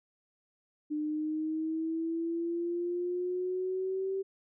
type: exponential sweep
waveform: sine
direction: up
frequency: 300 to 388.2 Hz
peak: -30 dBFS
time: 0.9-4.23 s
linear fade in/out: 20 ms
effects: none